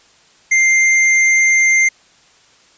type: tone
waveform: square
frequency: 2097 Hz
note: C7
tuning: 3 cents sharp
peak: -10 dBFS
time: 0.51-1.89 s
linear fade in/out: 10 ms
effects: white hiss -50 dBFS RMS until 2.77 s + resampled to 16000 Hz